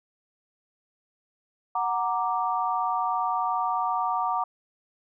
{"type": "chord", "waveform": "sine", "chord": "Gb augmented", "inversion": "none", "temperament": "equal", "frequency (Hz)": [740, 932.3, 1174.7], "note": ["Gb5", "Bb5", "D6"], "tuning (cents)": [0, 0, 0], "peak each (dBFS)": -28, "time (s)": [1.75, 4.44], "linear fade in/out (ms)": 5, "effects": []}